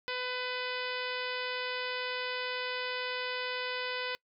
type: harmonic tone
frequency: 501 Hz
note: B4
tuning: 25 cents sharp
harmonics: 1 / 2 / 3 / 4 / 5 / 6 / 7 / 8 / 9 / 10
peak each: -39 / -42 / -40 / -41 / -42 / -43 / -45 / -47 / -47 / -48 dBFS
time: 0.08-4.15 s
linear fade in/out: 0 ms
effects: noise-tail reverb RT60 0.1 s tail -24 dB re dry